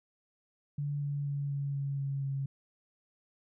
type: tone with pitch steps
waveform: sine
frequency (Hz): 144.4 / 143.15 / 141.92 / 140.69 / 139.48 / 138.28 / 137.09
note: D3 / D3 / C#3 / C#3 / C#3 / C#3 / C#3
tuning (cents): -29 / -44 / +41 / +26 / +11 / -4 / -19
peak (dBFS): -31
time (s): 0.78-2.46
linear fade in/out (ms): 5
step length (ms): 240
effects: none